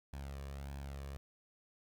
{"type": "tone with flanger", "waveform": "sawtooth", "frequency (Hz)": 69.3, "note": "C#2", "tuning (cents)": 0, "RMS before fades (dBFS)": -45, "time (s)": [0.13, 1.17], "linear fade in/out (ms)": 0, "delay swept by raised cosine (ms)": [1.2, 1.75], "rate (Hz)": 1.6, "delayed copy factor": 0.55, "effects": []}